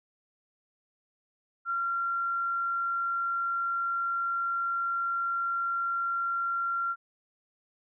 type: tone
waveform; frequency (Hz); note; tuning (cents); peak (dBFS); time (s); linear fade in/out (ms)
sine; 1375; F6; -27; -27; 1.65-6.96; 50
effects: none